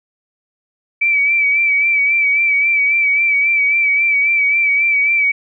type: tone with vibrato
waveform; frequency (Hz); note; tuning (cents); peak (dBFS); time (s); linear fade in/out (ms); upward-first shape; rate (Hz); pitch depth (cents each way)
sine; 2304; D7; -34; -11; 1.01-5.32; 10; sine; 3.7; 42
effects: none